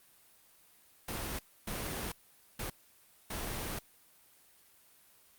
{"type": "noise bursts at uneven times", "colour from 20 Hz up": "pink", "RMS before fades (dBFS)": -38, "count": 4, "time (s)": [[1.08, 1.39], [1.67, 2.12], [2.59, 2.7], [3.3, 3.79]], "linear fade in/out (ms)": 5, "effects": ["white hiss -63 dBFS RMS until 5.38 s", "Opus 32 kbps"]}